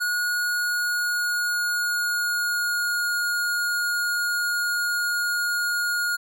square tone with pitch glide, 1448 to 1432.2 Hz, F#6 to F6, -38 to +43 cents, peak -23 dBFS, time 0-6.17 s, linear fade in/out 20 ms, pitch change -19 cents, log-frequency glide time 0.12-3.09 s, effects none

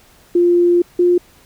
sine tone pair in turn, 349.2 / 353.5 Hz, F4 / F4, 0 / +21 cents, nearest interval unison, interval 21 cents, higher second, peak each -9 dBFS, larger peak neither, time 0.35-0.82 / 0.99-1.18 s, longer first, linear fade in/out 5 ms, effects pink hiss -49 dBFS RMS until 1.45 s

